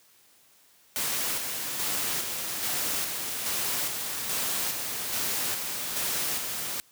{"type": "noise with tremolo", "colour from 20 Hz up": "white", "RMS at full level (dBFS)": -29, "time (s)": [0.96, 6.8], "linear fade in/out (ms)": 0, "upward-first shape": "square", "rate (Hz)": 1.2, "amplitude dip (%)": 35, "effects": ["white hiss -60 dBFS RMS until 6.91 s", "high-pass 80 Hz 12 dB/octave"]}